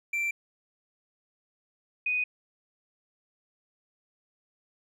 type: tone pair in turn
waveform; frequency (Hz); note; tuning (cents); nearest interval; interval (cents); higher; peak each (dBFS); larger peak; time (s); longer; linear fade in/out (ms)
triangle / sine; 2349 / 2489; D7 / D#7; 0 / 0; minor second; 100; second; -25; neither; 0.13-0.31 / 2.06-2.24; neither; 5
effects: none